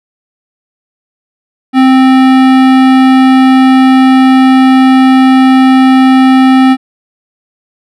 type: tone with hard clipping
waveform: sine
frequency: 261.6 Hz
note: C4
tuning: in tune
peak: -4 dBFS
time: 1.73-6.77 s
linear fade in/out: 50 ms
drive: 18 dB
effects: none